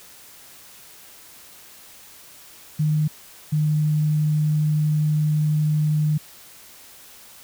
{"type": "tone pair in turn", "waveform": "sine", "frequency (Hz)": [152.7, 152.03], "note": ["D#3", "D#3"], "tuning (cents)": [-32, -40], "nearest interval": "unison", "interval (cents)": 8, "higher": "first", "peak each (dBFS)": [-17, -17], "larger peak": "neither", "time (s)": [[2.79, 3.08], [3.52, 6.18]], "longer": "second", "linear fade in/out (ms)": 10, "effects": ["white hiss -46 dBFS RMS until 7.43 s"]}